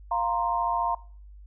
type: chord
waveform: sine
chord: F suspended fourth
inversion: none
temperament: equal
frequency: 698.5 / 932.3 / 1046.5 Hz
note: F5 / Bb5 / C6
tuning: 0 / 0 / 0 cents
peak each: -29 / -26 / -29 dBFS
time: 0.11-0.95 s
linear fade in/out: 5 ms
effects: noise-tail reverb RT60 0.5 s tail -22 dB re dry + added 50 Hz sine -44 dBFS peak until 1.46 s